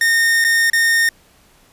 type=tone with dropouts; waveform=45% pulse; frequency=1834 Hz; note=A#6; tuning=29 cents flat; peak=-12 dBFS; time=0.01-1.09 s; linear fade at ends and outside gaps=2 ms; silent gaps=0.442-0.447 / 0.7-0.732 s; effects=pink hiss -52 dBFS RMS until 1.72 s + resampled to 32000 Hz